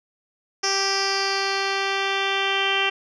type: tone with low-pass filter sweep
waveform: 10% pulse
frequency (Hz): 391.1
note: G4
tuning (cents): -4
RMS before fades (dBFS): -23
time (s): 0.63-2.9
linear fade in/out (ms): 10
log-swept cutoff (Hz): 5500 to 3000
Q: 7
effects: none